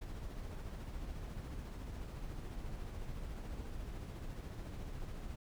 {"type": "noise with tremolo", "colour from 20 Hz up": "brown", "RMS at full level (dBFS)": -43, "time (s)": [0.01, 5.36], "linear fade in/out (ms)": 10, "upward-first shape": "sine", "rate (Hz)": 14, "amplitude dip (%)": 30, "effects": []}